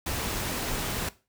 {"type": "noise", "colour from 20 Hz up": "pink", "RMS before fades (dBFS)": -31, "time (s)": [0.06, 1.09], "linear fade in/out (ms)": 5, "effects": ["noise-tail reverb RT60 0.3 s tail -17 dB re dry"]}